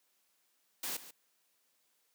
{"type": "noise with echo", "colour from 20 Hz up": "white", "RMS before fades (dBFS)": -38, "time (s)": [0.83, 0.97], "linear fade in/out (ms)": 5, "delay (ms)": 140, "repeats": 1, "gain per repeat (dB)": -14, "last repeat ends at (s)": 1.11, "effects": ["white hiss -75 dBFS RMS until 2.14 s", "high-pass 200 Hz 12 dB/octave"]}